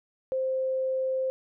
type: tone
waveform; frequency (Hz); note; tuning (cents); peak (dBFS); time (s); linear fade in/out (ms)
sine; 523.3; C5; 0; -25; 0.32-1.3; 0
effects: none